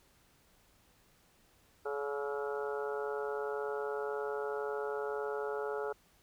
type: harmonic tone with a mistuned harmonic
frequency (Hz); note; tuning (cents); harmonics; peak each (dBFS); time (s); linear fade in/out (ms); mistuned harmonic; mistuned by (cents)
141.9; C#3; +41; 3 / 4 / 5 / 6 / 7 / 8 / 9 / 10; -36 / -42 / -47 / -44 / -52 / -52 / -46 / -46; 1.85-5.93; 10; 9; +43
effects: pink hiss -67 dBFS RMS until 6.22 s